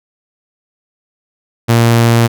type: tone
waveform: sawtooth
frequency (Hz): 116.6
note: A#2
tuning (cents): +1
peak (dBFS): -3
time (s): 1.68-2.28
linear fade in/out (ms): 20
effects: none